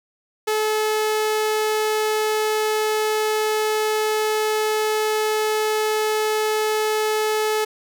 sawtooth tone, 430.8 Hz, A4, 37 cents flat, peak -15 dBFS, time 0.47-7.65 s, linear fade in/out 10 ms, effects none

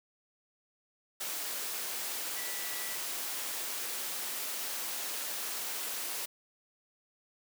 sine tone in noise, 1962 Hz, B6, 12 cents flat, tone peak -45 dBFS, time 2.36-2.96 s, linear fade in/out 10 ms, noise white, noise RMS -37 dBFS, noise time 1.2-6.26 s, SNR -11 dB, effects high-pass 300 Hz 12 dB/octave

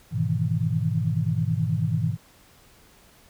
sine chord, E major seventh, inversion first, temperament equal, 103.83 / 123.47 / 155.56 / 164.81 Hz, G#2 / B2 / D#3 / E3, 0 / 0 / 0 / 0 cents, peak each -27 dBFS, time 0.11-2.17 s, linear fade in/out 50 ms, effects pink hiss -55 dBFS RMS until 3.29 s

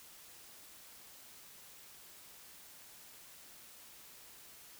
silence, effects white hiss -56 dBFS RMS until 4.79 s

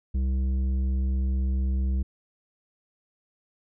triangle tone with tanh clipping, 65.41 Hz, C2, in tune, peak -24 dBFS, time 0.14-2.03 s, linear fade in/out 10 ms, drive 13 dB, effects none

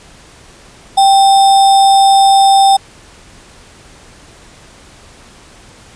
sine tone with sample-and-hold, 784 Hz, G5, in tune, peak -4 dBFS, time 0.97-2.77 s, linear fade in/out 10 ms, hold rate 4410 Hz, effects pink hiss -40 dBFS RMS until 5.95 s + resampled to 22050 Hz

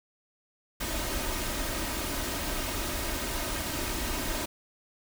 pink noise with comb filter, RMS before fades -32 dBFS, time 0.8-4.46 s, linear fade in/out 10 ms, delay 3.2 ms, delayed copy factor +0.55, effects none

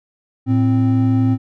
triangle tone pair together, 111.11 / 261.6 Hz, A2 / C4, +17 / 0 cents, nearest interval octave + minor third, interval 1483 cents, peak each -13 dBFS, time 0.46-1.38 s, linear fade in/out 50 ms, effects none

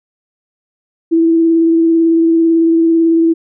sine tone with vibrato, 329.6 Hz, E4, in tune, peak -7 dBFS, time 1.11-3.34 s, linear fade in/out 20 ms, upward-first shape triangle, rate 18 Hz, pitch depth 20 cents each way, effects none

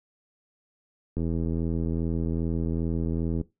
click train, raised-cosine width 3 ms, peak -17 dBFS, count 186, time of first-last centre 1.17-3.412 s, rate 82.5 Hz, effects noise-tail reverb RT60 0.2 s tail -18 dB re dry

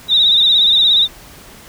sine tone with vibrato, 3729 Hz, A#7, in tune, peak -8 dBFS, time 0.08-1.08 s, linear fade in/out 50 ms, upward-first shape sine, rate 17 Hz, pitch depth 74 cents each way, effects pink hiss -39 dBFS RMS until 1.68 s

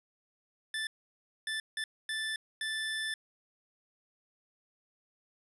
25% pulse tone bursts at uneven times, 1760 Hz, A6, in tune, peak -29 dBFS, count 5, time 0.74-0.87 / 1.47-1.6 / 1.77-1.84 / 2.09-2.36 / 2.61-3.14 s, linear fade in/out 2 ms, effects resampled to 24000 Hz

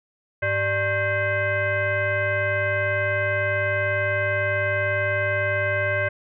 sine tone with frequency modulation, 1081 Hz, C#6, 44 cents flat, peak -20 dBFS, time 0.42-6.09 s, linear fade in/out 10 ms, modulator 489 Hz, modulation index 2.1, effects none

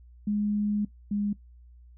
sine tone pair in turn, 207.7 / 205 Hz, G#3 / G#3, 0 / -22 cents, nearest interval unison, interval 22 cents, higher first, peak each -24 / -25 dBFS, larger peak first, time 0.27-0.85 / 1.11-1.33 s, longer first, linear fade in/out 5 ms, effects noise-tail reverb RT60 0.1 s tail -17 dB re dry + added 60 Hz sine -49 dBFS peak until 1.97 s

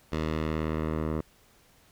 10% pulse tone with low-pass filter sweep, 78.5 Hz, D#2, 16 cents sharp, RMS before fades -30 dBFS, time 0.12-1.21 s, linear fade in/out 5 ms, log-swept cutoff 4600 to 1100 Hz, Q 0.73, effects pink hiss -61 dBFS RMS until 1.91 s

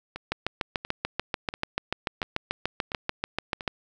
two click trains, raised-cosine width 0.3 ms, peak -19 / -10 dBFS, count 6 / 24, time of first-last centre 0.16-3.608 / 0.32-3.678 s, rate 1.45 / 6.85 Hz, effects none

